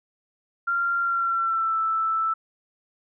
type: tone with pitch glide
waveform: sine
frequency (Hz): 1385 to 1320.9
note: F6 to E6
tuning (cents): -15 to +3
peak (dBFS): -21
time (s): 0.67-2.34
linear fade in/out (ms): 10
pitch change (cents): -82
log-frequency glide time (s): 1-1.79
effects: none